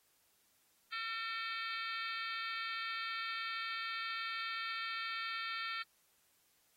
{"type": "harmonic tone with a mistuned harmonic", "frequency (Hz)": 452.5, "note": "A4", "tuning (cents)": 48, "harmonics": [3, 4, 5, 6, 7, 8, 9, 10], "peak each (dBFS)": [-42, -44, -46, -48, -49, -50, -51, -52], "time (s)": [0.92, 5.83], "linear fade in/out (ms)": 10, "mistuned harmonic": 6, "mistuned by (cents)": -74, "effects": ["white hiss -73 dBFS RMS until 6.76 s", "AAC 48 kbps"]}